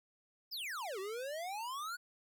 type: exponential two-way sweep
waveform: square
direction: down then up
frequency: 5380 to 370 to 1491 Hz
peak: -40 dBFS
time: 0.51-1.97 s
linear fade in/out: 20 ms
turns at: 0.99 s
effects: none